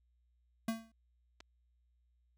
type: tone with exponential decay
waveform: square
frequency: 225.1 Hz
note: A3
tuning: 40 cents sharp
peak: -31 dBFS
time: 0.68-0.92 s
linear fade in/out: 5 ms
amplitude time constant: 52 ms
type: clicks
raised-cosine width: 0.2 ms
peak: -36 dBFS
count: 2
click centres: 1.404 / 1.407 s
effects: added 60 Hz sine -70 dBFS peak until 2.37 s